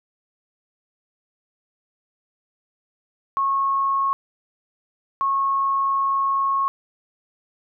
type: tone bursts at uneven times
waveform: sine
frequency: 1094 Hz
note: C#6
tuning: 23 cents flat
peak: -18 dBFS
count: 2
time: 3.37-4.13 / 5.21-6.68 s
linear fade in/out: 0 ms
effects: none